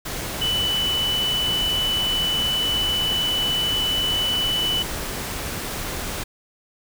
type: tone in noise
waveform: sine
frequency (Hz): 2982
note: F#7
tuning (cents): +13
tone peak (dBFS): -20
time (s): 0.41-4.83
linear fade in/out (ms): 10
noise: pink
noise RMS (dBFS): -29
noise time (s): 0.05-6.24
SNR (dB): +6
effects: none